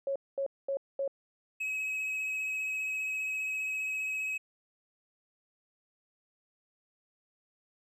sine tone bursts, 550 Hz, C#5, 14 cents flat, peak -29 dBFS, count 4, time 0.07-1.078 s, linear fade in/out 2 ms, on 87 ms, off 220 ms
triangle tone with vibrato, 2555 Hz, D#7, 45 cents sharp, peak -30 dBFS, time 1.6-4.38 s, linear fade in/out 10 ms, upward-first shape triangle, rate 15 Hz, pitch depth 17 cents each way
effects none

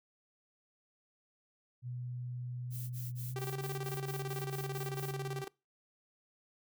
sine tone with pitch glide, 123.47 to 138.59 Hz, B2 to C#3, 0 to 0 cents, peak -38 dBFS, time 1.82-5.45 s, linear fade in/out 50 ms, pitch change +200 cents, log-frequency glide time 3.24-3.59 s
violet noise bursts, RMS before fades -47 dBFS, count 11, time 2.7-5.14 s, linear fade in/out 50 ms, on 200 ms, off 24 ms
sawtooth tone with tremolo, 390 Hz, G4, 9 cents flat, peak -34 dBFS, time 3.36-5.48 s, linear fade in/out 2 ms, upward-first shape square, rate 18 Hz, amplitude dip 75%
effects noise-tail reverb RT60 0.3 s tail -26 dB re dry

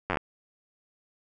slowing click train, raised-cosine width 0.5 ms, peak -12 dBFS, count 7, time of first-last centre 0.1-0.172 s, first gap 10 ms, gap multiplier 1.07, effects none

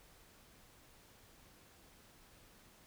silence, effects pink hiss -63 dBFS RMS until 2.86 s

